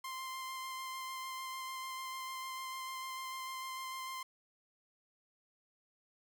sawtooth tone with vibrato, 1046.5 Hz, C6, in tune, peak -37 dBFS, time 0.04-4.23 s, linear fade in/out 5 ms, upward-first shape square, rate 6.7 Hz, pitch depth 10 cents each way, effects 12-bit

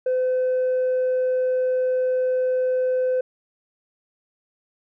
triangle tone with tanh clipping, 510 Hz, C5, 44 cents flat, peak -19 dBFS, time 0.06-3.21 s, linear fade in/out 5 ms, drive 6 dB, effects none

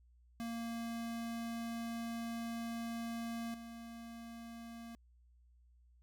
square tone with level steps, 231.5 Hz, A#3, 12 cents flat, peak -40 / -48 dBFS, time 0.4-4.95 s, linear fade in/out 0 ms, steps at 3.54 s, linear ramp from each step 2 ms, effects added 60 Hz sine -63 dBFS peak until 6.02 s

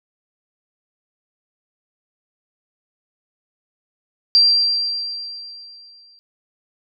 sine tone with exponential decay, 4723 Hz, D8, 9 cents sharp, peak -8 dBFS, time 4.35-6.19 s, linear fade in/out 0 ms, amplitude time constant 400 ms, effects none

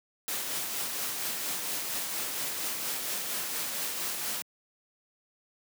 white noise with tremolo, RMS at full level -32 dBFS, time 0.28-4.42 s, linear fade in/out 0 ms, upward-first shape triangle, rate 4.3 Hz, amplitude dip 35%, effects high-pass 150 Hz 12 dB/octave

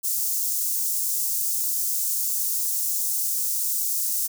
white high-pass noise, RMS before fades -25 dBFS, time 0.03-4.28 s, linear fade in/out 20 ms, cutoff 6100 Hz, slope 24 dB/octave, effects none

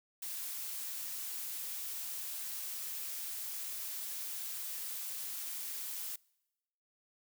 blue noise, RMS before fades -41 dBFS, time 0.22-6.16 s, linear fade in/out 5 ms, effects noise-tail reverb RT60 1.0 s tail -26 dB re dry

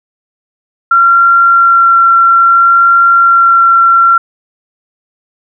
sine tone with vibrato, 1369 Hz, F6, 35 cents flat, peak -3 dBFS, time 0.91-4.18 s, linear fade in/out 5 ms, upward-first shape sine, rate 0.6 Hz, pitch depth 9 cents each way, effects none

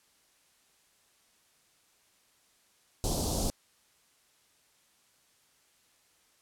pink band-stop noise, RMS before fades -30 dBFS, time 3.04-3.5 s, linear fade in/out 0 ms, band 820 to 4300 Hz, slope 24 dB/octave, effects white hiss -67 dBFS RMS until 6.41 s + low-pass 11000 Hz 12 dB/octave

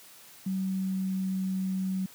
sine tone with pitch glide, 190 to 188.8 Hz, F#3 to F#3, +46 to +35 cents, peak -27 dBFS, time 0.46-2.06 s, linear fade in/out 5 ms, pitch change -11 cents, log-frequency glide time 0.6-1.64 s, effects white hiss -52 dBFS RMS until 2.14 s + high-pass 100 Hz 12 dB/octave

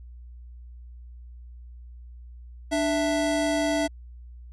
square tone pair together, 295.6 / 659.3 Hz, D4 / E5, +11 / 0 cents, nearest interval octave + major second, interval 1389 cents, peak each -26 dBFS, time 2.71-3.88 s, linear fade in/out 20 ms, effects added 60 Hz sine -41 dBFS peak until 4.52 s + resampled to 24000 Hz

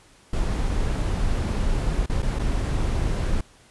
brown noise with dropouts, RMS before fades -23 dBFS, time 0.33-3.41 s, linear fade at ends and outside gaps 5 ms, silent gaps 2.061-2.096 / 2.222-2.227 / 2.389-2.393 s, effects pink hiss -54 dBFS RMS until 3.7 s + resampled to 24000 Hz

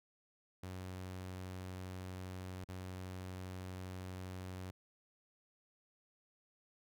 sawtooth tone with dropouts, 92.5 Hz, F#2, in tune, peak -40 dBFS, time 0.63-4.71 s, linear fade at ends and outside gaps 5 ms, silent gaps 2.644-2.687 s, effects none

